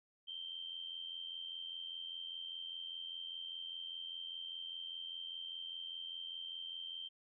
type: tone with amplitude modulation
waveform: sine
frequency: 3136 Hz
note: G7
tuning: in tune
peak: -40 dBFS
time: 0.27-7.09 s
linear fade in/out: 20 ms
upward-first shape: sine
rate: 85 Hz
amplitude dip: 65%
effects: none